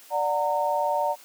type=chord; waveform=sine; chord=D augmented; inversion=none; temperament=just; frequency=587.3 / 734.2 / 917.7 Hz; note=D5 / F#5 / A#5; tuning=0 / -14 / -27 cents; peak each=-26 / -28 / -25 dBFS; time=0.1-1.16 s; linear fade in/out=50 ms; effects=white hiss -50 dBFS RMS until 1.24 s + high-pass 300 Hz 12 dB/octave